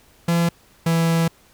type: tone pair in turn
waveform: 45% pulse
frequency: 169.6 / 165.53 Hz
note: E3 / E3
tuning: +50 / +8 cents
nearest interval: unison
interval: 42 cents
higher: first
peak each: -16 dBFS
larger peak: neither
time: 0.28-0.49 / 0.86-1.28 s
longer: second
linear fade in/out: 5 ms
effects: pink hiss -54 dBFS RMS until 1.53 s